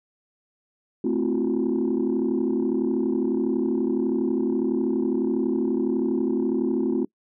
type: chord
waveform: sine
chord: F# half-diminished seventh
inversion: first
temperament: equal with one note detuned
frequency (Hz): 220 / 261.6 / 337.9 / 370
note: A3 / C4 / E4 / F#4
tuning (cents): 0 / 0 / +43 / 0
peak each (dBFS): -26 / -24 / -25 / -26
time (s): 1.04-7.05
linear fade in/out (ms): 5
effects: noise-tail reverb RT60 0.1 s tail -25 dB re dry + tanh soft clip ceiling -15 dBFS